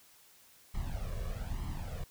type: noise with flanger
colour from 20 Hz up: brown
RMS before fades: -37 dBFS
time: 0.74-2.04 s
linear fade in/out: 5 ms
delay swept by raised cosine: 0.97 to 1.8 ms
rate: 1.1 Hz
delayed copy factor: +0.8
effects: white hiss -61 dBFS RMS until 2.1 s